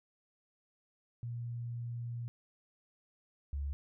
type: tone pair in turn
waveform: sine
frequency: 118.8 / 70.64 Hz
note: A#2 / C#2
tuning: +33 / +33 cents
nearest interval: major sixth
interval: 900 cents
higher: first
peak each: -37 / -34 dBFS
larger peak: second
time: 1.23-2.28 / 3.53-3.73 s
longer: first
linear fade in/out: 0 ms
effects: none